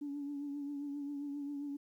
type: tone with vibrato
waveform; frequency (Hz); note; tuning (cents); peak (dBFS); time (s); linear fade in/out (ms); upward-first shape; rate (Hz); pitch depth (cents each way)
sine; 285.8; D4; -47; -37; 0.01-1.77; 10; triangle; 7.5; 44
effects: tanh soft clip ceiling -33 dBFS + 12-bit